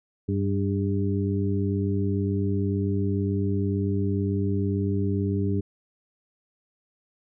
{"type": "harmonic tone with a mistuned harmonic", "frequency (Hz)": 98, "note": "G2", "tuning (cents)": 0, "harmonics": [1, 2, 3, 4], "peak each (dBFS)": [-25, -28, -30, -31], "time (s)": [0.28, 5.61], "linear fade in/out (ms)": 10, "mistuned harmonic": 4, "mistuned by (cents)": 39, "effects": []}